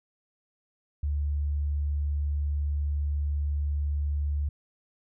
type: tone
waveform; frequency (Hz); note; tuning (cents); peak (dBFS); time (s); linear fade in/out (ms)
sine; 72.8; D2; -15; -25; 1.03-4.49; 5
effects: none